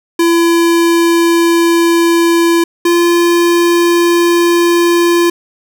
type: tone pair in turn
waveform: square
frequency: 337.5 / 343.8 Hz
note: E4 / F4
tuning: +41 / -27 cents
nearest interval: unison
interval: 32 cents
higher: second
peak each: -8 dBFS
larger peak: neither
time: 0.19-2.64 / 2.85-5.3 s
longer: neither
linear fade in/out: 5 ms
effects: none